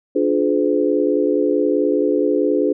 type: chord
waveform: sine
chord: D diminished seventh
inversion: none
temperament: just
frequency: 293.7 / 352.4 / 422.9 / 507.5 Hz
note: D4 / F4 / Ab4 / Cb5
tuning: 0 / +16 / +31 / +47 cents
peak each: -19 / -21 / -19 / -21 dBFS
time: 0.15-2.73 s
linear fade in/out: 10 ms
effects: none